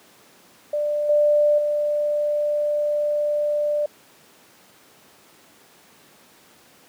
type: tone with level steps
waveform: sine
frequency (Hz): 592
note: D5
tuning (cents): +14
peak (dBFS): -20 / -14 / -19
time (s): 0.73-3.86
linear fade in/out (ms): 5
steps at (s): 1.09 / 1.58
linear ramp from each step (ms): 5
effects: pink hiss -52 dBFS RMS until 6.88 s + high-pass 200 Hz 12 dB/octave